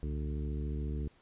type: harmonic tone with a mistuned harmonic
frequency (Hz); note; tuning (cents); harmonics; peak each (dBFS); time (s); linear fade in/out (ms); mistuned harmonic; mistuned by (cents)
73.9; D2; +11; 1 / 2 / 3 / 4 / 5 / 6; -34 / -40 / -44 / -46 / -48 / -50; 0.03-1.08; 0; 1; -140
effects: pink hiss -65 dBFS RMS until 1.21 s + resampled to 8000 Hz